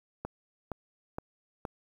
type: click train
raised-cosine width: 1 ms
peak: -21 dBFS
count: 4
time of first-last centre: 0.25-1.652 s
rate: 2.14 Hz
effects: 9-bit